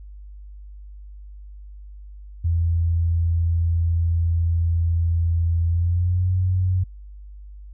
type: tone with pitch glide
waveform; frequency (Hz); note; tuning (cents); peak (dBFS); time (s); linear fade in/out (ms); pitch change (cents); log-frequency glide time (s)
sine; 84 to 92.13; E2 to F#2; +33 to -7; -17; 2.44-6.84; 10; +160; 5.67-6.32
effects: added 50 Hz sine -37 dBFS peak until 7.73 s